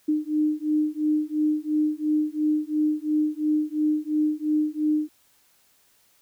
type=beating tone pair; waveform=sine; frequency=303 / 305.9 Hz; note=D#4 / D#4; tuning=-46 / -29 cents; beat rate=2.9 Hz; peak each=-24 / -24 dBFS; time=0.08-5.09 s; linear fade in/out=10 ms; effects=white hiss -62 dBFS RMS until 6.21 s